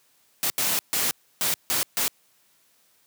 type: noise bursts at uneven times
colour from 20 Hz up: white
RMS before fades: -24 dBFS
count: 6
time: 0.43-0.5 / 0.58-0.79 / 0.93-1.11 / 1.41-1.54 / 1.7-1.83 / 1.97-2.08 s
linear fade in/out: 0 ms
effects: white hiss -63 dBFS RMS until 3.06 s + high-pass 100 Hz 12 dB/octave